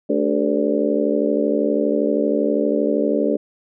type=harmonic tone with a mistuned harmonic; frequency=72.6 Hz; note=D2; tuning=19 cents flat; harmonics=3 / 4 / 5 / 6 / 7 / 8; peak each=-24 / -21 / -25 / -23 / -24 / -24 dBFS; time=0.09-3.37 s; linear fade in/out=10 ms; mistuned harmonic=5; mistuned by=+87 cents; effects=none